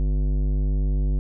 triangle tone with tanh clipping, 49.58 Hz, G1, 20 cents sharp, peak -21 dBFS, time 0-1.19 s, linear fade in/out 0 ms, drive 18 dB, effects none

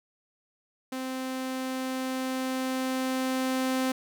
sawtooth tone with level ramp, 260 Hz, C4, 11 cents flat, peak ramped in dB -28 to -21 dBFS, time 0.92-3.92 s, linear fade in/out 5 ms, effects none

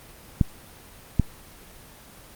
clicks, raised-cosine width 5 ms, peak -5 dBFS, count 2, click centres 0.412 / 1.197 s, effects pink hiss -47 dBFS RMS until 2.35 s + Opus 24 kbps

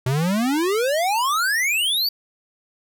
square exponential sweep, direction up, 123.47 to 4700 Hz, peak -19 dBFS, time 0.06-2.09 s, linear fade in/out 5 ms, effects none

